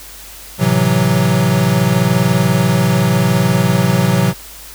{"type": "chord", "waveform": "square", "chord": "F# half-diminished seventh", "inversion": "first", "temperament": "equal", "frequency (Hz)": [110, 130.81, 164.81, 185], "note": ["A2", "C3", "E3", "F#3"], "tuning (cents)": [0, 0, 0, 0], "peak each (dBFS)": [-20, -16, -18, -16], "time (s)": [0.58, 4.34], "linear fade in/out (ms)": 50, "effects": ["added 50 Hz sine -40 dBFS peak until 4.74 s", "white hiss -35 dBFS RMS until 4.74 s"]}